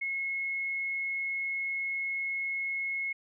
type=tone; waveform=sine; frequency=2174 Hz; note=C#7; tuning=34 cents flat; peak=-30 dBFS; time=0.01-3.13 s; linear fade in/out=10 ms; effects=none